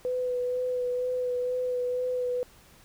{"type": "tone with vibrato", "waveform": "sine", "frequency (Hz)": 498.7, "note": "B4", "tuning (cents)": 17, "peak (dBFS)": -26, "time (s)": [0.05, 2.43], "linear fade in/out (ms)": 0, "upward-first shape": "sine", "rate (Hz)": 2.1, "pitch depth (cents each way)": 17, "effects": ["pink hiss -56 dBFS RMS until 2.84 s"]}